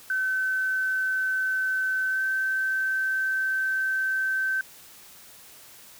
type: tone with pitch glide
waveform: sine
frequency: 1528 to 1544.9 Hz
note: G6 to G6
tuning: -45 to -26 cents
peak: -23 dBFS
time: 0.1-4.61 s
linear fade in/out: 2 ms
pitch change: +19 cents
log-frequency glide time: 2.08-2.22 s
effects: white hiss -49 dBFS RMS until 5.99 s